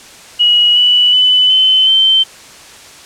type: tone with pitch steps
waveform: sine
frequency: 2908 / 2955 / 3004 / 3053 / 3102 Hz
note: F#7 / F#7 / F#7 / G7 / G7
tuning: -31 / -3 / +26 / -46 / -19 cents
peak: -6 dBFS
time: 0.39-2.24 s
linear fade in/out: 20 ms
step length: 370 ms
effects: white hiss -36 dBFS RMS until 3.05 s + low-pass 8000 Hz 12 dB/octave